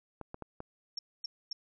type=clicks; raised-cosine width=1 ms; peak=-27 dBFS; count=4; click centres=0.213 / 0.344 / 0.423 / 0.604 s
type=tone bursts; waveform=sine; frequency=5480 Hz; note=F8; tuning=34 cents flat; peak=-34 dBFS; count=3; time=0.97-1.53 s; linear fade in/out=5 ms; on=20 ms; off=250 ms
effects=none